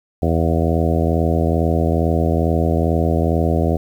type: harmonic tone with a mistuned harmonic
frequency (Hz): 82.3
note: E2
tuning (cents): -2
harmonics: 1 / 2 / 3 / 4 / 5 / 6 / 7 / 8 / 9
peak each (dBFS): -18 / -21 / -23 / -24 / -25 / -26 / -26 / -27 / -28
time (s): 0.22-3.77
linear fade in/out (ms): 5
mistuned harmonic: 9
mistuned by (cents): -36
effects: 8-bit